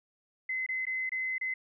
sine tone with dropouts, 2046 Hz, C7, 39 cents flat, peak -30 dBFS, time 0.49-1.54 s, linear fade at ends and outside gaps 5 ms, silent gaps 0.664-0.688 / 0.854-0.867 / 1.094-1.118 / 1.382-1.411 s, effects none

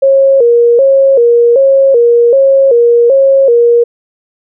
sine tone with vibrato, 507 Hz, B4, 45 cents sharp, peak -3 dBFS, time 0.02-3.84 s, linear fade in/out 10 ms, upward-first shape square, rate 1.3 Hz, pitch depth 120 cents each way, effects none

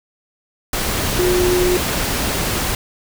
sine tone in noise, 360 Hz, F#4, 47 cents flat, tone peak -14 dBFS, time 1.19-1.77 s, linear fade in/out 2 ms, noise pink, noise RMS -20 dBFS, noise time 0.73-2.75 s, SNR +3 dB, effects none

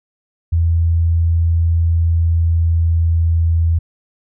sine tone with pitch glide, 83.4 to 82.82 Hz, E2 to E2, +21 to +9 cents, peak -11 dBFS, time 0.52-3.79 s, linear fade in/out 10 ms, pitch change -12 cents, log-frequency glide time 1.83-3.55 s, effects none

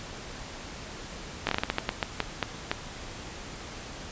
slowing click train, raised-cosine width 0.3 ms, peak -9 dBFS, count 13, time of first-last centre 1.47-2.715 s, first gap 19 ms, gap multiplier 1.28, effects pink hiss -41 dBFS RMS until 4.11 s + resampled to 16000 Hz

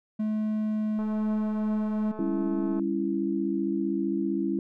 triangle tone with pitch glide, 215 to 213.1 Hz, A3 to G#3, -40 to +45 cents, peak -23 dBFS, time 0.19-2.12 s, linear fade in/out 10 ms, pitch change -15 cents, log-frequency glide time 0.59-1.8 s
click train, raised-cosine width 1 ms, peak -28 dBFS, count 391, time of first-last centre 0.99-2.796 s, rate 216 Hz
sine chord, C# diminished, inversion second, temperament just, 199.57 / 277.2 / 332.6 Hz, G3 / C#4 / E4, +31 / 0 / +16 cents, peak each -30 / -30 / -28 dBFS, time 2.19-4.59 s, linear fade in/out 2 ms
effects none

